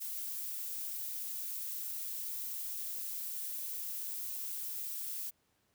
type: noise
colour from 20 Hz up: violet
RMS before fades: -40 dBFS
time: 0-5.31 s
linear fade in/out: 20 ms
effects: pink hiss -75 dBFS RMS until 5.74 s + high-pass 60 Hz 12 dB/octave